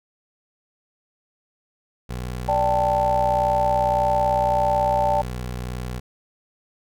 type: tone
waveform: 20% pulse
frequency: 61.74 Hz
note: B1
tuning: in tune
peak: -23 dBFS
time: 2.09-6 s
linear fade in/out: 10 ms
type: chord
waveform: sine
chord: D suspended fourth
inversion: none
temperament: just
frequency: 587.3 / 783.1 / 881 Hz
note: D5 / G5 / A5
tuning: 0 / -2 / +2 cents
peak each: -22 dBFS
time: 2.48-5.22 s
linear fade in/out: 10 ms
effects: none